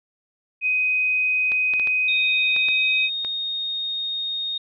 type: tone with pitch glide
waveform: sine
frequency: 2509 to 2526 Hz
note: D#7 to D#7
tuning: +14 to +26 cents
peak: -18 dBFS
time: 0.61-3.1 s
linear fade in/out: 50 ms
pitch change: +12 cents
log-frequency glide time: 2.5-2.82 s
type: clicks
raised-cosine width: 0.3 ms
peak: -18 dBFS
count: 7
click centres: 1.519 / 1.737 / 1.797 / 1.873 / 2.564 / 2.686 / 3.248 s
type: tone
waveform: sine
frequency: 3707 Hz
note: A#7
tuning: 10 cents flat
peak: -24 dBFS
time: 2.08-4.58 s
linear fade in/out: 5 ms
effects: none